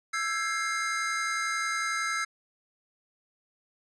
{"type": "tone cluster", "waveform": "square", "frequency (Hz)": [1327, 1593, 1664, 2109], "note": ["E6", "G6", "G#6", "C7"], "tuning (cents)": [11, 27, 3, 13], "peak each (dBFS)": [-32, -40, -36, -33], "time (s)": [0.13, 2.25], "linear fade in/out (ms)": 10, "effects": ["resampled to 22050 Hz"]}